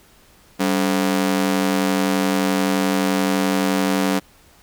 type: ring-modulated tone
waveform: sawtooth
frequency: 238.4 Hz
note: A#3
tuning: 39 cents sharp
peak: -10 dBFS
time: 0.59-4.2 s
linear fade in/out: 20 ms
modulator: 45.8 Hz
effects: pink hiss -52 dBFS RMS until 4.62 s